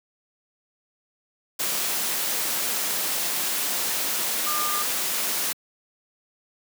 sine tone in noise, 1205 Hz, D6, 44 cents sharp, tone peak -27 dBFS, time 4.46-4.83 s, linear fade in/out 10 ms, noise white, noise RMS -26 dBFS, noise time 1.59-5.53 s, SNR -4 dB, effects high-pass 200 Hz 12 dB/octave

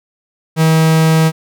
45% pulse tone, 160 Hz, D#3, 49 cents sharp, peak -8 dBFS, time 0.56-1.32 s, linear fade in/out 50 ms, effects none

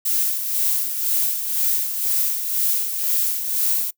violet noise with tremolo, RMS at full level -19 dBFS, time 0.05-3.91 s, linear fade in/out 10 ms, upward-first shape sine, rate 2 Hz, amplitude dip 55%, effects noise-tail reverb RT60 0.1 s tail -24 dB re dry

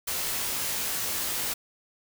white noise with comb filter, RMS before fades -30 dBFS, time 0.07-1.54 s, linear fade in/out 10 ms, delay 17 ms, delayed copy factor -0.7, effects none

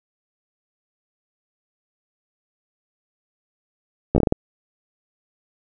slowing click train, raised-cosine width 2 ms, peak -3 dBFS, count 7, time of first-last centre 4.15-4.324 s, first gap 13 ms, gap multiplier 1.32, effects none

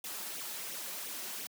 white noise with flanger, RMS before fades -41 dBFS, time 0.04-1.47 s, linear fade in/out 2 ms, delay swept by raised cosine 0.32 to 5.52 ms, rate 2.9 Hz, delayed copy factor +0.7, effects high-pass 200 Hz 12 dB/octave

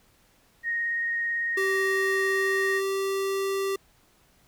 sine tone with vibrato, 1864.7 Hz, A#6, in tune, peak -25 dBFS, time 0.63-2.82 s, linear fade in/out 50 ms, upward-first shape sine, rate 18 Hz, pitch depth 10 cents each way
square tone with pitch glide, 386.8 to 390.4 Hz, G4 to G4, -23 to -7 cents, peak -26 dBFS, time 1.57-3.76 s, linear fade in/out 5 ms, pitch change +16 cents, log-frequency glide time 1.9-3.51 s
effects pink hiss -62 dBFS RMS until 4.47 s

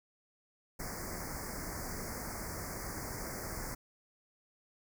pink band-stop noise, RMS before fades -41 dBFS, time 0.79-3.75 s, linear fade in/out 10 ms, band 2200 to 4700 Hz, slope 96 dB/octave, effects none

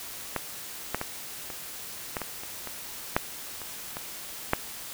clicks, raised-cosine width 0.5 ms, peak -12 / -11 / -15 / -23 / -14 / -17 / -25 / -21 / -6 / -25 / -19 / -6 dBFS, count 12, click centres 0.363 / 0.946 / 1.014 / 1.502 / 2.168 / 2.217 / 2.435 / 2.673 / 3.165 / 3.617 / 3.969 / 4.534 s, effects white hiss -40 dBFS RMS until 4.93 s

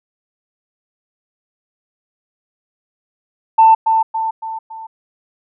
sine tone with echo, 891 Hz, A5, 22 cents sharp, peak -4 dBFS, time 3.58-3.75 s, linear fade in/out 10 ms, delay 280 ms, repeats 4, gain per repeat -6 dB, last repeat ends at 4.87 s, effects tanh soft clip ceiling 0 dBFS

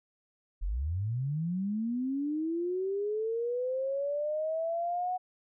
sine linear sweep, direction up, 37.46 to 740 Hz, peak -29 dBFS, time 0.61-5.18 s, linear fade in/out 20 ms, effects none

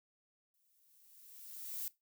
violet noise with exponential growth, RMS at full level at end -39 dBFS, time 0.54-1.88 s, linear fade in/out 1 ms, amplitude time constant 290 ms, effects noise-tail reverb RT60 0.2 s tail -19 dB re dry

